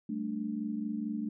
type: chord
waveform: sine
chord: G suspended second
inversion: none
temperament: just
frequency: 196 / 220.5 / 294 Hz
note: G3 / A3 / D4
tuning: 0 / +4 / +2 cents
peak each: -40 / -34 / -38 dBFS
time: 0.09-1.29 s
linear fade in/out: 5 ms
effects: none